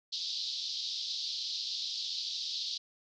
pink band-pass noise, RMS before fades -37 dBFS, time 0.12-2.78 s, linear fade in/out 10 ms, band 3600 to 5100 Hz, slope 48 dB/octave, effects none

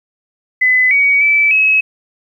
sine tone with pitch steps, 2014 / 2255 / 2312 / 2566 Hz, B6 / C#7 / D7 / E7, +33 / +29 / -28 / -47 cents, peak -8 dBFS, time 0.61-1.81 s, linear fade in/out 10 ms, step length 300 ms, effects 8-bit

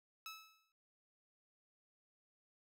15% pulse tone with exponential decay, 1301 Hz, E6, 23 cents flat, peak -38 dBFS, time 0.26-0.72 s, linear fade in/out 1 ms, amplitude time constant 100 ms, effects none

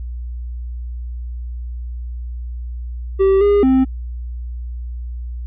triangle tone with pitch steps, 387.3 / 407.3 / 262 Hz, G4 / G#4 / C4, -21 / -34 / +2 cents, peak -8 dBFS, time 3.19-3.85 s, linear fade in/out 20 ms, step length 220 ms, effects added 60 Hz sine -24 dBFS peak until 5.46 s + resampled to 8000 Hz

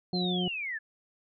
sine linear sweep, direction down, 4253 to 1672 Hz, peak -32 dBFS, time 0.13-0.79 s, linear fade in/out 20 ms
harmonic tone, 180.4 Hz, F#3, 44 cents flat, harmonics 1 / 2 / 3 / 4, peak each -29 / -34 / -46 / -39 dBFS, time 0.13-0.48 s, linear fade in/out 2 ms
effects none

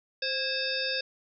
harmonic tone with a mistuned harmonic, 523.3 Hz, C5, in tune, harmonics 1 / 3 / 5 / 7 / 9 / 10, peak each -35 / -35 / -35 / -35 / -35 / -35 dBFS, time 0.22-1.01 s, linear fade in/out 5 ms, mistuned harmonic 3, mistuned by +73 cents, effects none

